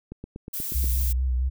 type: click train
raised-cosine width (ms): 3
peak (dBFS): -23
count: 7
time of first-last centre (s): 0.12-0.842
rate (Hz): 8.31
type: noise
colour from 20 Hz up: violet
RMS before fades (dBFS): -31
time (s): 0.53-1.13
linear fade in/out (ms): 10
type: tone with vibrato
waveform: sine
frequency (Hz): 63.5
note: B1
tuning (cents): +49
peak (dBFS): -21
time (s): 0.74-1.5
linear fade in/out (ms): 20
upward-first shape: sine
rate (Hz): 4.5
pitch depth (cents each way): 49
effects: none